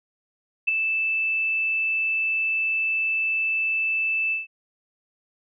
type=tone with ADSR envelope; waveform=sine; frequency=2637 Hz; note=E7; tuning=in tune; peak=-15 dBFS; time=0.67-4.47 s; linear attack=14 ms; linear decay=12 ms; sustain=-6 dB; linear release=150 ms; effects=none

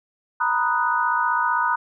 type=chord; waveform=sine; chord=B major seventh; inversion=third; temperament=equal; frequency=932.3 / 987.8 / 1244.5 / 1480 Hz; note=A#5 / B5 / D#6 / F#6; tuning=0 / 0 / 0 / 0 cents; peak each=-24 dBFS; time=0.4-1.76 s; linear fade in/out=10 ms; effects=none

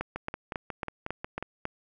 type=two click trains; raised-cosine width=0.5 ms; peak=-16 / -19 dBFS; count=7 / 8; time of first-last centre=0.01-1.654 / 0.16-1.426 s; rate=3.65 / 5.53 Hz; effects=none

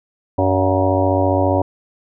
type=harmonic tone with a mistuned harmonic; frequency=94.8 Hz; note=F#2; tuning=43 cents sharp; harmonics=1 / 3 / 4 / 5 / 6 / 7 / 8 / 9 / 10; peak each=-19 / -20 / -23 / -28 / -19 / -25 / -23 / -30 / -24 dBFS; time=0.38-1.62 s; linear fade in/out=5 ms; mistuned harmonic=8; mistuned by=-58 cents; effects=none

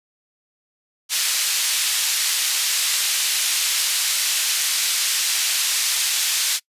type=band-pass noise; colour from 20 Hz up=pink; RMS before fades=-21 dBFS; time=1.09-6.6 s; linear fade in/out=50 ms; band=3100 to 12000 Hz; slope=12 dB/octave; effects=noise-tail reverb RT60 0.1 s tail -24 dB re dry + resampled to 32000 Hz

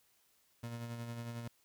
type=tone with tremolo; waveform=30% pulse; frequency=117.6 Hz; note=A#2; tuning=16 cents sharp; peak=-37 dBFS; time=0.63-1.48 s; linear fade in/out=5 ms; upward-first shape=sine; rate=11 Hz; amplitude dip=40%; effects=white hiss -72 dBFS RMS until 1.64 s

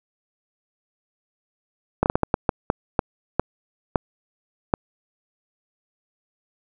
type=slowing click train; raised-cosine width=1 ms; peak=-3 dBFS; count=12; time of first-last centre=2.03-4.739 s; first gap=29 ms; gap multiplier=1.39; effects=none

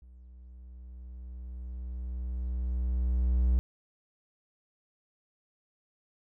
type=tone with level ramp; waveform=triangle; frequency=61.74 Hz; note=B1; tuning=in tune; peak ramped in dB=-48 to -19 dBFS; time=0.02-3.59 s; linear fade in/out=0 ms; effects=none

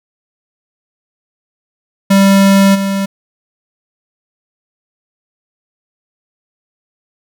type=tone with level steps; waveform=square; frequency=196 Hz; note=G3; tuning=in tune; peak=-6 / -14 dBFS; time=2.1-3.06 s; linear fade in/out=10 ms; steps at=2.74 s; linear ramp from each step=20 ms; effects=none

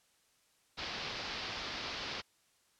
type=low-pass noise; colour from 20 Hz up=white; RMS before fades=-41 dBFS; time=0.77-2.22 s; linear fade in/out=20 ms; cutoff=5100 Hz; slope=48 dB/octave; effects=white hiss -71 dBFS RMS until 2.79 s + low-pass 10000 Hz 12 dB/octave

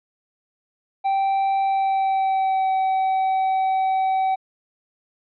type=tone with pitch glide; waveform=triangle; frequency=780 to 762.6 Hz; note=G5 to G5; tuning=-9 to -48 cents; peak=-16 dBFS; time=1.04-4.36 s; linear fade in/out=20 ms; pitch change=-39 cents; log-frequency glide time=1.61-2.71 s; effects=resampled to 11025 Hz

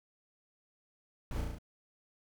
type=noise with echo; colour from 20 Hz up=brown; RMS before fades=-38 dBFS; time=1.31-1.41 s; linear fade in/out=2 ms; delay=35 ms; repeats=5; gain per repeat=-2 dB; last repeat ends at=1.585 s; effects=none

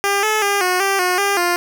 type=tone with pitch steps; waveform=10% pulse; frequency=400.2 / 431.4 / 402.7 / 363.6 / 392.3 / 362 / 400.7 / 350.6 Hz; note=G4 / A4 / G4 / F#4 / G4 / F#4 / G4 / F4; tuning=+36 / -34 / +47 / -30 / +1 / -38 / +38 / +7 cents; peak=-7 dBFS; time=0.04-1.56 s; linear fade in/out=0 ms; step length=190 ms; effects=none

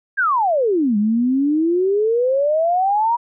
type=exponential two-way sweep; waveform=sine; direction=down then up; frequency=1661.2 to 202.6 to 966 Hz; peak=-14 dBFS; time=0.17-3.17 s; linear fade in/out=20 ms; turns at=0.97 s; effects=none

